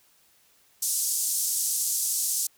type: band-pass noise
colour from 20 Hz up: pink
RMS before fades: -27 dBFS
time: 0.82-2.47 s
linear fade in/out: 5 ms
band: 6200 to 13000 Hz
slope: 24 dB/octave
effects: white hiss -62 dBFS RMS until 2.57 s